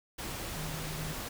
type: tone in noise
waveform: sine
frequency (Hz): 155.56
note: D#3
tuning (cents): 0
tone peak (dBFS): -39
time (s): 0.56-1.13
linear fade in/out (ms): 10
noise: pink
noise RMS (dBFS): -39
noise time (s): 0.18-1.29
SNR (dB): -3
effects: none